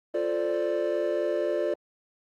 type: chord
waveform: triangle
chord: D minor seventh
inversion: first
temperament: equal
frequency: 349.2 / 440 / 523.3 / 587.3 Hz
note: F4 / A4 / C5 / D5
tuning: 0 / 0 / 0 / 0 cents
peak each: -28 / -30 / -31 / -26 dBFS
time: 0.14-1.74 s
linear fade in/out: 5 ms
effects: Opus 24 kbps